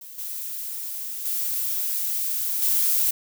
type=noise with level steps; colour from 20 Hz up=violet; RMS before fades=-41 / -32 / -26 / -21 dBFS; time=0.01-3.11 s; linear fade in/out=5 ms; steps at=0.18 / 1.25 / 2.62 s; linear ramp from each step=5 ms; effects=none